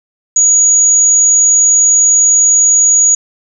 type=tone; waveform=sine; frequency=6770 Hz; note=G#8; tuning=32 cents sharp; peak=-5 dBFS; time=0.36-3.15 s; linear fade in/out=5 ms; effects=none